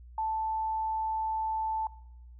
sine tone, 880 Hz, A5, in tune, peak -28 dBFS, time 0.18-1.87 s, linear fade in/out 2 ms, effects noise-tail reverb RT60 0.8 s tail -21 dB re dry + added 60 Hz sine -47 dBFS peak until 2.39 s

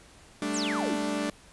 sawtooth chord, G suspended second, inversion none, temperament equal, 196 / 220 / 293.7 Hz, G3 / A3 / D4, 0 / 0 / 0 cents, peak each -32 / -30 / -26 dBFS, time 0.42-1.3 s, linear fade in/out 2 ms
sine exponential sweep, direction down, 9397 to 182.6 Hz, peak -31 dBFS, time 0.53-0.98 s, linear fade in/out 20 ms
effects pink hiss -54 dBFS RMS until 1.52 s + resampled to 24000 Hz

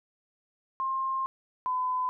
sine tone pair in turn, 1061 / 1010.7 Hz, C6 / B5, +24 / +40 cents, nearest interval minor second, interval 84 cents, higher first, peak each -27 / -26 dBFS, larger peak second, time 0.8-1.26 / 1.66-2.09 s, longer first, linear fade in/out 0 ms, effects none

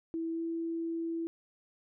sine tone with pitch glide, 328.3 to 331.3 Hz, E4 to E4, -7 to +9 cents, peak -32 dBFS, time 0.14-1.27 s, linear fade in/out 0 ms, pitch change +16 cents, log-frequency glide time 0.32-0.41 s, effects none

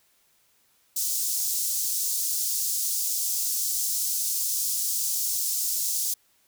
pink high-pass noise, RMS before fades -27 dBFS, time 0.96-6.14 s, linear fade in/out 5 ms, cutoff 5600 Hz, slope 24 dB/octave, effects white hiss -65 dBFS RMS until 6.47 s

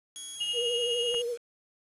15% pulse tone with pitch glide, 3321 to 3251 Hz, G#7 to G#7, -1 to -38 cents, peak -32 dBFS, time 0.16-1.22 s, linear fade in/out 0 ms, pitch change -37 cents, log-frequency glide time 0.35-0.43 s
sine tone with tremolo, 2862 Hz, F7, 42 cents sharp, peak -27 dBFS, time 0.4-1.22 s, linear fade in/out 10 ms, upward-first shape sine, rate 12 Hz, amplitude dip 40%
sine tone with vibrato, 478.1 Hz, A#4, 44 cents sharp, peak -29 dBFS, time 0.53-1.38 s, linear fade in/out 50 ms, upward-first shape triangle, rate 12 Hz, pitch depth 58 cents each way
clicks, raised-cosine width 0.5 ms, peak -28 dBFS, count 2, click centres 1.142 / 1.148 s
effects resampled to 24000 Hz + 8-bit

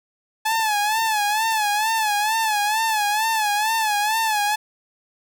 sawtooth tone with vibrato, 860 Hz, A5, 40 cents flat, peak -15 dBFS, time 0.45-4.56 s, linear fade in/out 10 ms, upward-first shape sine, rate 2.2 Hz, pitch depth 83 cents each way, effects none

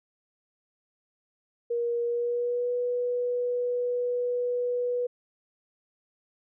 sine tone with pitch glide, 473.3 to 489.7 Hz, A#4 to B4, +26 to -15 cents, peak -25 dBFS, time 1.7-5.07 s, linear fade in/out 10 ms, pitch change +59 cents, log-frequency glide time 2.03-2.72 s, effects none

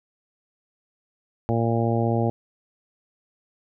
harmonic tone, 115.7 Hz, A#2, 13 cents flat, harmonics 1 / 2 / 3 / 4 / 5 / 6 / 7, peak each -23 / -26 / -28 / -29 / -30 / -31 / -31 dBFS, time 1.49-2.3 s, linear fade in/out 0 ms, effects none

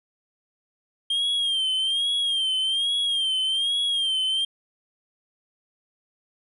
triangle tone with vibrato, 3195 Hz, G7, 32 cents sharp, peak -20 dBFS, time 1.1-4.45 s, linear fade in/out 5 ms, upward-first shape sine, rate 1.2 Hz, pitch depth 77 cents each way, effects resampled to 32000 Hz

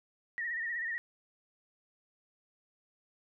sine tone with vibrato, 1864.7 Hz, A#6, in tune, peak -33 dBFS, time 0.38-0.98 s, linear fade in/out 0 ms, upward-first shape sine, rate 16 Hz, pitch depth 70 cents each way, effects none

